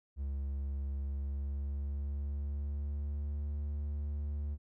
triangle tone with pitch glide, 69.3 to 72.96 Hz, C#2 to D2, 0 to -11 cents, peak -32 dBFS, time 0.16-4.58 s, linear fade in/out 50 ms, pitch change +89 cents, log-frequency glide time 1.02-3.51 s, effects none

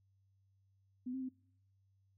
sine tone with pitch steps, 250.6 / 263 / 258.7 Hz, B3 / C4 / C4, +25 / +9 / -19 cents, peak -38 dBFS, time 1.06-1.291 s, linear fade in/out 10 ms, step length 77 ms, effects noise-tail reverb RT60 0.6 s tail -22 dB re dry + added 97 Hz sine -70 dBFS peak until 2.17 s

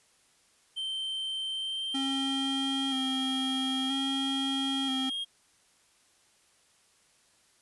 triangle tone with pitch glide, 3116 to 3245 Hz, G7 to G#7, -11 to -41 cents, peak -30 dBFS, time 0.76-5.25 s, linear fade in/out 20 ms, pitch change +70 cents, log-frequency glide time 1.5-3.23 s
square tone with vibrato, 266.8 Hz, C4, 34 cents sharp, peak -31 dBFS, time 1.94-5.1 s, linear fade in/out 10 ms, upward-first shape square, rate 0.51 Hz, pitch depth 24 cents each way
effects white hiss -65 dBFS RMS until 7.61 s + resampled to 24000 Hz

